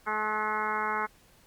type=harmonic tone with a mistuned harmonic; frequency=214.3 Hz; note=A3; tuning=45 cents flat; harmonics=1 / 2 / 3 / 4 / 5 / 6 / 7 / 8 / 9 / 10; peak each=-43 / -38 / -45 / -33 / -34 / -34 / -35 / -40 / -43 / -39 dBFS; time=0.06-1.07 s; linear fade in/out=20 ms; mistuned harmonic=7; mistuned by=-17 cents; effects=pink hiss -60 dBFS RMS until 1.46 s + Opus 48 kbps